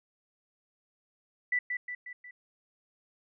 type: tone with echo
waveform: sine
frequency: 1975.5 Hz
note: B6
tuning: in tune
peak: -25 dBFS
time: 1.52-1.59 s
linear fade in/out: 5 ms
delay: 180 ms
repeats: 4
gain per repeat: -5 dB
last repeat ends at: 2.31 s
effects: none